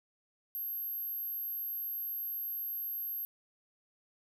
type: tone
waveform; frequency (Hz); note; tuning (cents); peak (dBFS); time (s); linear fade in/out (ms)
sine; 12544; G9; 0; -35; 0.55-3.25; 0
effects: none